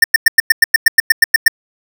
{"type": "tone bursts", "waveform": "square", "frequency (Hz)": 1807, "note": "A6", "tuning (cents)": 46, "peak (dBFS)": -3, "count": 13, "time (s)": [0.02, 1.481], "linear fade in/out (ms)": 5, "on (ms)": 21, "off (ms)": 99, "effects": ["7-bit"]}